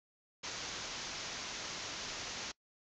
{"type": "low-pass noise", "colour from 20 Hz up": "white", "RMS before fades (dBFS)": -43, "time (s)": [0.43, 2.52], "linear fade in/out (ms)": 10, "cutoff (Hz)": 6800, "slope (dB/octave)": 96, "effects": ["noise-tail reverb RT60 0.1 s tail -24 dB re dry"]}